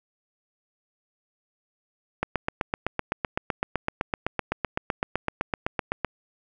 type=click train; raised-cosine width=0.5 ms; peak=-9 dBFS; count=31; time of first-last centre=2.23-6.047 s; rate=7.86 Hz; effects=none